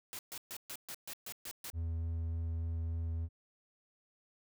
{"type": "noise bursts", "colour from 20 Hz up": "white", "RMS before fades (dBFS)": -44, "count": 9, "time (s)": [0.13, 1.701], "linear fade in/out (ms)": 0, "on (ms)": 59, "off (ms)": 130}
{"type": "tone with vibrato", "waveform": "triangle", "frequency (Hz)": 82.41, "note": "E2", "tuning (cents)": 0, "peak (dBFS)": -32, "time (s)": [1.73, 3.29], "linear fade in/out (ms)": 50, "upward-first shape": "sine", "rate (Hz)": 3.4, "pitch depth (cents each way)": 8}
{"effects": []}